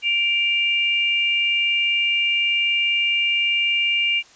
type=tone pair together; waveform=sine; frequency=2349 / 2808 Hz; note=D7 / F7; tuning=0 / +9 cents; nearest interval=minor third; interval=309 cents; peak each=-20 dBFS; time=0.02-4.23 s; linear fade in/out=50 ms; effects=white hiss -50 dBFS RMS until 4.35 s + resampled to 16000 Hz